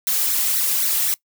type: noise with flanger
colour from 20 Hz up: blue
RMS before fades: -20 dBFS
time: 0.07-1.14 s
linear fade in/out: 0 ms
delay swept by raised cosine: 0.5 to 2.5 ms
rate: 3.9 Hz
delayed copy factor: +0.9
effects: noise-tail reverb RT60 0.1 s tail -21 dB re dry